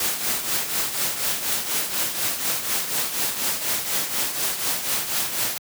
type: noise with tremolo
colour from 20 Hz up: white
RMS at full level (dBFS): -22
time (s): 0-5.58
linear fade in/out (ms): 2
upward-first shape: triangle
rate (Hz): 4.1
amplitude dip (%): 65
effects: high-pass 100 Hz 12 dB/octave